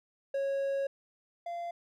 triangle tone pair in turn, 550 / 688.8 Hz, C#5 / F5, -14 / -24 cents, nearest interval major third, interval 390 cents, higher second, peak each -27 / -33 dBFS, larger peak first, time 0.34-0.87 / 1.46-1.71 s, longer first, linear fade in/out 5 ms, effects none

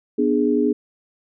sine chord, G# diminished, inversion first, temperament equal with one note detuned, 246.9 / 298.1 / 415.3 Hz, B3 / D4 / G#4, 0 / +26 / 0 cents, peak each -20 dBFS, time 0.18-0.73 s, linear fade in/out 10 ms, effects none

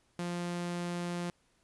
sawtooth tone, 174.61 Hz, F3, in tune, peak -30 dBFS, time 0.19-1.3 s, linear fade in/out 2 ms, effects pink hiss -71 dBFS RMS until 1.63 s + resampled to 24000 Hz

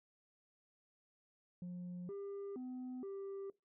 sine tone with pitch steps, 178.1 / 399 / 253.4 / 392.9 Hz, F3 / G4 / B3 / G4, +34 / +31 / +45 / +4 cents, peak -40 dBFS, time 1.62-3.5 s, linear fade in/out 2 ms, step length 470 ms, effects noise-tail reverb RT60 0.2 s tail -21 dB re dry + tanh soft clip ceiling -42 dBFS

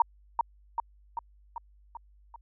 sine tone with echo, 932.3 Hz, A#5, in tune, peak -17 dBFS, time 0-0.02 s, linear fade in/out 2 ms, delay 390 ms, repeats 6, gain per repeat -4 dB, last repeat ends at 2.36 s, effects added 50 Hz sine -56 dBFS peak until 2.41 s

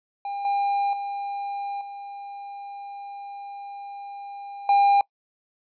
triangle tone with level steps, 803 Hz, G5, 41 cents sharp, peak -26 / -19 / -26 / -33 / -13 dBFS, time 0.25-5.01 s, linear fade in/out 2 ms, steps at 0.45 / 0.93 / 1.81 / 4.69 s, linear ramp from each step 2 ms, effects noise-tail reverb RT60 0.1 s tail -23 dB re dry + resampled to 11025 Hz

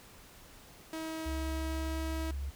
sawtooth tone with pitch glide, 320 to 322 Hz, D#4 to E4, +49 to -41 cents, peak -33 dBFS, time 0.93-2.31 s, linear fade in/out 2 ms, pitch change +10 cents, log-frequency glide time 1.16-2.13 s
sine tone with vibrato, 69.1 Hz, C#2, 5 cents flat, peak -34 dBFS, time 1.25-2.51 s, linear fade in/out 20 ms, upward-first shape square, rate 9.4 Hz, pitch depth 11 cents each way
effects pink hiss -55 dBFS RMS until 2.55 s

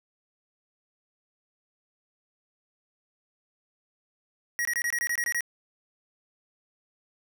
square tone bursts, 1900 Hz, A#6, 33 cents sharp, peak -26 dBFS, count 10, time 4.59-5.407 s, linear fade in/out 0 ms, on 61 ms, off 23 ms, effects none

